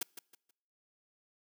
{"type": "noise with echo", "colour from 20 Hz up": "white", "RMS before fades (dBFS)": -34, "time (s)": [0.01, 0.03], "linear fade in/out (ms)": 5, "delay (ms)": 160, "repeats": 3, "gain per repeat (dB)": -11, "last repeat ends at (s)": 0.51, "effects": ["noise-tail reverb RT60 0.9 s tail -26 dB re dry", "high-pass 200 Hz 12 dB/octave"]}